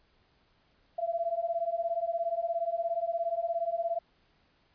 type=beating tone pair; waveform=sine; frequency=666 / 683 Hz; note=E5 / F5; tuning=+18 / -39 cents; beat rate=17 Hz; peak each=-32 / -31 dBFS; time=0.98-3.99 s; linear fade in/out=10 ms; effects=pink hiss -68 dBFS RMS until 4.74 s + resampled to 11025 Hz